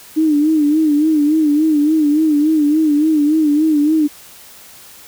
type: tone with vibrato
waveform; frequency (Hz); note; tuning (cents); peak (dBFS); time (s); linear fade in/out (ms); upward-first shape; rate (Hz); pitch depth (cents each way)
sine; 304; D#4; -40; -10; 0.16-4.08; 20; sine; 3.5; 82
effects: white hiss -40 dBFS RMS until 5.07 s